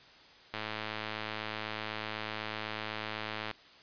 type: click train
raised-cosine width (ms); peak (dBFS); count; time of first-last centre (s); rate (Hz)
0.3; -20; 322; 0.54-3.512; 108
effects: white hiss -56 dBFS RMS until 3.82 s + resampled to 11025 Hz